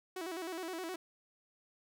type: tone with vibrato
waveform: sawtooth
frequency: 349.2 Hz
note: F4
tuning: in tune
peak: -35 dBFS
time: 0.16-0.96 s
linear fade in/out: 5 ms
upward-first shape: square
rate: 9.6 Hz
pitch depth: 110 cents each way
effects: none